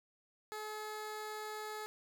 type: tone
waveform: 15% pulse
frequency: 427.7 Hz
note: A4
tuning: 49 cents flat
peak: -35 dBFS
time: 0.52-1.86 s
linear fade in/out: 0 ms
effects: none